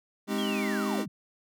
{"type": "chord", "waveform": "square", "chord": "Ab major seventh", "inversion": "none", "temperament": "equal", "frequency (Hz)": [207.7, 261.6, 311.1, 392], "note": ["Ab3", "C4", "Eb4", "G4"], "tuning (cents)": [0, 0, 0, 0], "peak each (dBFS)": [-31, -35, -37, -35], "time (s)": [0.27, 1.06], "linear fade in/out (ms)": 50}
{"type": "linear sweep", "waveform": "sine", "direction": "down", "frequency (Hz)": [3353, 125.7], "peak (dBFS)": -35, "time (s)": [0.38, 1.08], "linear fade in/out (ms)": 5}
{"effects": []}